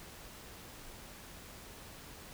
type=silence; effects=pink hiss -51 dBFS RMS until 2.33 s